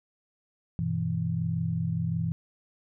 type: chord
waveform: sine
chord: E minor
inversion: first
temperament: equal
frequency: 98 / 123.47 / 164.81 Hz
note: G2 / B2 / E3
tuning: 0 / 0 / 0 cents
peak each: -33 / -32 / -28 dBFS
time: 0.79-2.32 s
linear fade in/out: 0 ms
effects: none